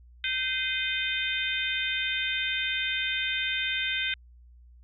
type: harmonic tone with a mistuned harmonic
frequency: 517 Hz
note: C5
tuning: 21 cents flat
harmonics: 3 / 4 / 5 / 6 / 7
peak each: -33 / -33 / -33 / -33 / -33 dBFS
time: 0.24-4.14 s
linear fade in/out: 2 ms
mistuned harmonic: 5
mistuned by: -66 cents
effects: added 60 Hz sine -50 dBFS peak until 4.83 s